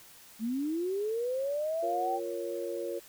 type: linear sweep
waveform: sine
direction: up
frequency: 212.6 to 789 Hz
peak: -29 dBFS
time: 0.39-2.2 s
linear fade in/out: 50 ms
type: chord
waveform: sine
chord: Bb minor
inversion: second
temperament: equal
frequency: 349.2 / 466.2 / 554.4 Hz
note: F4 / Bb4 / Db5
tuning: 0 / 0 / 0 cents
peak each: -37 dBFS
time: 1.82-3 s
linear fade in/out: 20 ms
effects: white hiss -54 dBFS RMS until 3.08 s